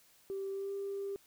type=tone with pitch glide; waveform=sine; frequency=390 to 396.6 Hz; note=G4 to G4; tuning=-9 to +20 cents; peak=-35 dBFS; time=0.3-1.16 s; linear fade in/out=0 ms; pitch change=+29 cents; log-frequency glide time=0.52-0.72 s; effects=tanh soft clip ceiling -31 dBFS + white hiss -65 dBFS RMS until 1.26 s